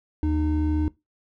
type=tone pair together; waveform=triangle; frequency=77.5 / 305.6 Hz; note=D#2 / D#4; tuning=-6 / -31 cents; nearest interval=2 octaves; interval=2375 cents; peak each=-21 / -22 dBFS; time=0.23-0.88 s; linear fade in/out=0 ms; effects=noise-tail reverb RT60 0.2 s tail -20 dB re dry